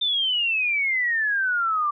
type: exponential sweep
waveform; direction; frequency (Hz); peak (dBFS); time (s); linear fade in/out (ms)
sine; down; 3607 to 1163; -20; 0.01-1.91; 10
effects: none